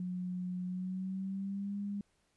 sine tone with pitch glide, 181.1 to 202.1 Hz, F#3 to G#3, -37 to -47 cents, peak -35 dBFS, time 0-2.01 s, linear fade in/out 2 ms, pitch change +190 cents, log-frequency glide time 0.65-1.77 s, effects pink hiss -75 dBFS RMS until 2.36 s + resampled to 24000 Hz

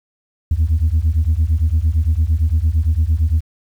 sine beating tone pair, 75 / 83.8 Hz, D2 / E2, +37 / +29 cents, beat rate 8.8 Hz, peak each -14 dBFS, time 0.51-3.41 s, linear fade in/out 5 ms, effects tanh soft clip ceiling -9 dBFS + 8-bit

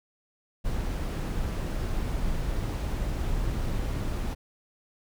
brown noise, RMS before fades -29 dBFS, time 0.64-4.35 s, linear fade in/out 20 ms, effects none

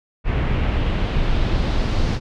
brown noise with low-pass filter sweep, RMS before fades -19 dBFS, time 0.24-2.2 s, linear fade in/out 50 ms, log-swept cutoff 2400 to 5000 Hz, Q 1.7, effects none

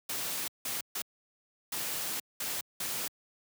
white noise bursts at uneven times, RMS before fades -35 dBFS, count 6, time 0.09-0.48 / 0.65-0.81 / 0.95-1.02 / 1.72-2.2 / 2.4-2.61 / 2.8-3.08 s, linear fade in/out 5 ms, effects high-pass 100 Hz 12 dB/octave

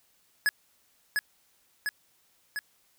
square tone with echo, 1692 Hz, G#6, 32 cents sharp, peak -22 dBFS, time 0.46-0.49 s, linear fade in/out 0 ms, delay 700 ms, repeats 3, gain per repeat -3 dB, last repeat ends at 2.59 s, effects white hiss -67 dBFS RMS until 2.98 s

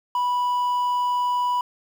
triangle tone with quantisation, 984 Hz, B5, 7 cents flat, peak -18 dBFS, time 0.15-1.61 s, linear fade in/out 2 ms, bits 8, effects none

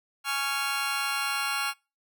20% pulse chord, Db major, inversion second, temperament just, 831.5 / 1108.7 / 1385.9 Hz, Ab5 / Db6 / F6, +2 / 0 / -14 cents, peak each -29 / -28 / -24 dBFS, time 0.24-1.74 s, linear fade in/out 50 ms, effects noise-tail reverb RT60 0.3 s tail -25 dB re dry

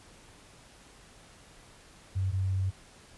sine tone pair in turn, 95 / 95 Hz, F#2 / F#2, +46 / +46 cents, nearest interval unison, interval 0 cents, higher neither, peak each -26 / -26 dBFS, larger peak neither, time 2.15-2.32 / 2.32-2.71 s, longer second, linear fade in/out 20 ms, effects pink hiss -55 dBFS RMS until 3.17 s + resampled to 24000 Hz

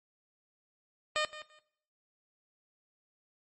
10% pulse tone with echo, 611 Hz, D#5, 32 cents flat, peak -20 dBFS, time 1.16-1.25 s, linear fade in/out 0 ms, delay 170 ms, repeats 2, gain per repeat -15 dB, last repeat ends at 1.59 s, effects noise-tail reverb RT60 0.7 s tail -18 dB re dry + MP3 32 kbps

